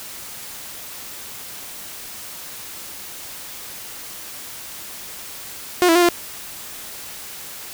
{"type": "tone with pitch steps", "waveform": "sawtooth", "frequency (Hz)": [357.8, 329.9, 352.4, 346.8], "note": ["F4", "E4", "F4", "F4"], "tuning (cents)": [42, 1, 16, -12], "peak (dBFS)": -8, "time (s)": [5.82, 6.088], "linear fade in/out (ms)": 0, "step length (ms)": 67, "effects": ["white hiss -35 dBFS RMS until 7.73 s"]}